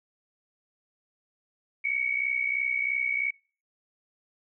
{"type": "tone pair together", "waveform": "sine", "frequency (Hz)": [2210, 2273], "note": ["C#7", "C#7"], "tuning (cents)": [-6, 43], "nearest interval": "unison", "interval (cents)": 49, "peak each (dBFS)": -28, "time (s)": [1.84, 3.31], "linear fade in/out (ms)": 10, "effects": ["noise-tail reverb RT60 0.4 s tail -25 dB re dry"]}